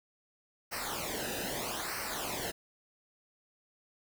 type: noise with flanger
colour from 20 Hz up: pink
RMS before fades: -37 dBFS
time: 0.71-2.52 s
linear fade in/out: 20 ms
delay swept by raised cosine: 0.28 to 0.92 ms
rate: 0.79 Hz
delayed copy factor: -0.8
effects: none